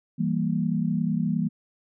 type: chord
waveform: sine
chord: E diminished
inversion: none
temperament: equal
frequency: 164.81 / 196 / 233.1 Hz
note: E3 / G3 / Bb3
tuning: 0 / 0 / 0 cents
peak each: -26 / -27 / -27 dBFS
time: 0.18-1.49 s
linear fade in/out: 20 ms
effects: none